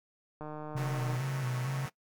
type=click train; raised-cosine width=1 ms; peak=-28 dBFS; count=114; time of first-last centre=0.41-1.153 s; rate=152 Hz
type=tone with vibrato; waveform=sine; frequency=130.6 Hz; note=C3; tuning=3 cents flat; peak=-31 dBFS; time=0.75-1.86 s; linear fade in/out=5 ms; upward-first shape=square; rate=2.2 Hz; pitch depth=58 cents each way
type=chord; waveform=5% pulse; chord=B dominant seventh; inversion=none; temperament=equal; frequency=123.47 / 155.56 / 185 / 220 Hz; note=B2 / D#3 / F#3 / A3; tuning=0 / 0 / 0 / 0 cents; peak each=-36 / -35 / -34 / -34 dBFS; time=0.76-1.9 s; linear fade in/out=20 ms
effects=noise-tail reverb RT60 0.1 s tail -20 dB re dry